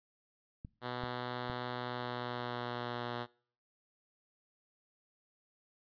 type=clicks; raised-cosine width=5 ms; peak=-32 dBFS; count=3; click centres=0.649 / 1.037 / 1.499 s
type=tone with pitch glide; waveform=5% pulse; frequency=123.47 to 120.51 Hz; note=B2 to B2; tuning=0 to -42 cents; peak=-26 dBFS; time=0.81-3.27 s; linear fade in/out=50 ms; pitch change=-42 cents; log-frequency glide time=1.77-3.1 s
effects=noise-tail reverb RT60 0.5 s tail -23 dB re dry + resampled to 11025 Hz